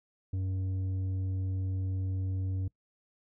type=tone with tanh clipping; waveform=sine; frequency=94.4 Hz; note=F#2; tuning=35 cents sharp; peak=-31 dBFS; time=0.33-2.68 s; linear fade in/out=5 ms; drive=7 dB; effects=noise-tail reverb RT60 0.1 s tail -23 dB re dry